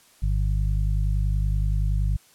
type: harmonic tone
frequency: 50.6 Hz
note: G#1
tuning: 44 cents flat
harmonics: 1 / 2 / 3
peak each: -21 / -27 / -31 dBFS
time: 0.22-2.17 s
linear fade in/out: 10 ms
effects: white hiss -56 dBFS RMS until 2.34 s + low-pass 12000 Hz 12 dB/octave